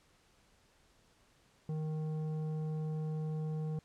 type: tone with tanh clipping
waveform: triangle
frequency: 155.56 Hz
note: D#3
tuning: in tune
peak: -36 dBFS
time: 1.69-3.79 s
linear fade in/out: 2 ms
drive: 14 dB
effects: pink hiss -68 dBFS RMS until 3.84 s + low-pass 9000 Hz 12 dB/octave